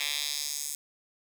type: tone with high-pass filter sweep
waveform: 10% pulse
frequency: 145.9 Hz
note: D3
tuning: 11 cents flat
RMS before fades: -33 dBFS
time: 0-0.75 s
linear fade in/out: 2 ms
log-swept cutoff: 2800 to 7900 Hz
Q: 1.7
effects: none